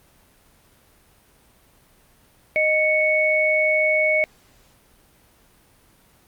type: tone pair together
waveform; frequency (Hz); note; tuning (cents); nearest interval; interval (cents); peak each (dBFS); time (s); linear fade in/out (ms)
sine; 619.4 / 2217; D#5 / C#7; -8 / 0; octave + minor seventh; 2208; -20 / -18; 2.56-4.24; 0
effects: pink hiss -56 dBFS RMS until 6.27 s + Opus 32 kbps

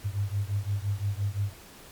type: beating tone pair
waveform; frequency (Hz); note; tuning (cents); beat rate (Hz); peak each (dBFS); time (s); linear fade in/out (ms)
sine; 98.3 / 104.1; G2 / G#2; +5 / +5; 5.8; -29 / -30; 0.04-1.53; 20
effects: pink hiss -49 dBFS RMS until 1.91 s + MP3 96 kbps

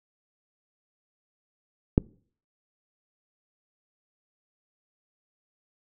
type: click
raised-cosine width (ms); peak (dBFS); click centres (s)
3; -4; 1.979
effects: noise-tail reverb RT60 0.5 s tail -25 dB re dry

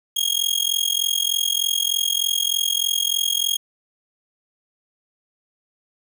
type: tone with amplitude modulation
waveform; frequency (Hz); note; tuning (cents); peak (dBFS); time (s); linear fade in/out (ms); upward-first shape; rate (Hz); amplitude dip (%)
sawtooth; 3267; G#7; -29; -12; 0.16-3.57; 10; sine; 43.3; 95
effects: 8-bit

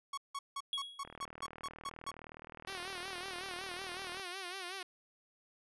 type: tone bursts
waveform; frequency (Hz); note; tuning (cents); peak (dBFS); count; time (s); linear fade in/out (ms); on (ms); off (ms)
45% pulse; 1108.7; C#6; 0; -38; 10; 0.13-2.11; 5; 45; 170
type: tone with exponential decay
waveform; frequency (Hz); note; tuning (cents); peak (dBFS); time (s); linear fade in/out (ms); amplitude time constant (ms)
triangle; 3322; G#7; 0; -31; 0.73-1.16; 1; 92
type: click train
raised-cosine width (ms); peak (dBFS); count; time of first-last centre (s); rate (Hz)
0.5; -33; 125; 1.05-4.197; 39.4
type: tone with vibrato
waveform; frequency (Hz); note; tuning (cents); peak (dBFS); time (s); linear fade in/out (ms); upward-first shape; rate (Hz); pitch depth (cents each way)
5% pulse; 370; F#4; 0; -30; 2.67-4.83; 5; sine; 5.4; 100
effects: resampled to 24000 Hz

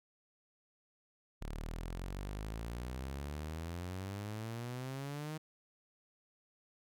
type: exponential sweep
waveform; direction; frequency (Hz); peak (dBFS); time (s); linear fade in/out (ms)
sawtooth; up; 35.93 to 158; -36; 1.41-5.38; 10
effects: none

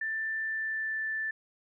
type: tone with pitch glide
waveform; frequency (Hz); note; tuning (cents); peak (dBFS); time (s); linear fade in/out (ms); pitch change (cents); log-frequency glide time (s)
sine; 1773 to 1761.8; A6 to A6; +13 to +2; -30; 0.01-1.31; 5; -11; 0.4-0.99
effects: none

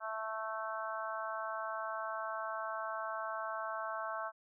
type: harmonic tone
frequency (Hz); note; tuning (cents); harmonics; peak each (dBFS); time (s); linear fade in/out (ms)
220; A3; 0; 3 / 4 / 5 / 6 / 7; -42 / -45 / -42 / -43 / -45; 0-4.32; 50
effects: none

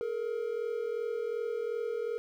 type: tone pair together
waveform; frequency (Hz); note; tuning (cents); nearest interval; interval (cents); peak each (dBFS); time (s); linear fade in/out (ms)
triangle; 425.4 / 468.1; G#4 / A#4; +42 / +7; major second; 165; -34 / -31; 0.01-2.18; 0
effects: 11-bit

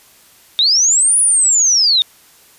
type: linear two-way sweep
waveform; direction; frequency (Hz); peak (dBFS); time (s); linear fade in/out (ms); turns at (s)
sine; up then down; 3594 to 9956 to 3594; -9; 0.59-2.02; 0; 1.19
effects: white hiss -47 dBFS RMS until 2.58 s + resampled to 32000 Hz

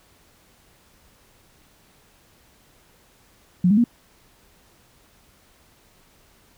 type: tone with pitch steps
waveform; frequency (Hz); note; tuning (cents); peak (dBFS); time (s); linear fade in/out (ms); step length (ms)
sine; 179.6 / 206.3 / 237; F3 / G#3 / A#3; +49 / -11 / +29; -13; 3.64-3.841; 5; 67
effects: pink hiss -57 dBFS RMS until 6.57 s

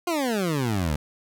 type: exponential sweep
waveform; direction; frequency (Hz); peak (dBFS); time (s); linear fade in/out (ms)
20% pulse; down; 361.4 to 69.3; -18; 0.07-0.96; 5
effects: none

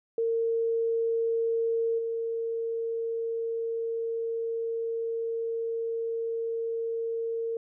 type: tone with level steps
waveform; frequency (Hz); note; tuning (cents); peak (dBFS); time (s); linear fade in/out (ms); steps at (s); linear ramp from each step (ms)
sine; 457.6; A#4; -32; -24 / -28; 0.18-7.57; 2; 1.98; 10
effects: none

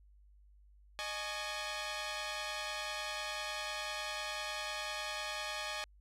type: tone cluster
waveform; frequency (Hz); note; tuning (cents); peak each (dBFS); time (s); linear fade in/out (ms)
10% pulse; 612 / 838 / 1114; D#5 / G#5 / C#6; -29 / +15 / +8; -33 / -33 / -37; 0.99-5.84; 0
effects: added 50 Hz sine -59 dBFS peak until 6 s + low-pass 9000 Hz 12 dB/octave

